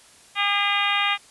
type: harmonic tone with a mistuned harmonic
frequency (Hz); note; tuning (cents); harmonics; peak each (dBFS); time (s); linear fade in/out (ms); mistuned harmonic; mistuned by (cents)
404.9; G#4; -44; 2 / 3 / 4 / 5 / 6 / 7 / 8 / 9; -28 / -26 / -31 / -26 / -26 / -28 / -30 / -31; 0.35-1.18; 50; 9; +26
effects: white hiss -51 dBFS RMS until 1.3 s + resampled to 24000 Hz